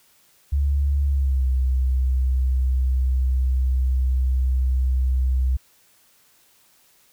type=tone with pitch glide; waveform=sine; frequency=70.5 to 64.28 Hz; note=C#2 to C2; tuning=+30 to -30 cents; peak=-17 dBFS; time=0.52-5.57 s; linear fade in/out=10 ms; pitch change=-160 cents; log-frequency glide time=1.05-1.48 s; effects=white hiss -58 dBFS RMS until 7.12 s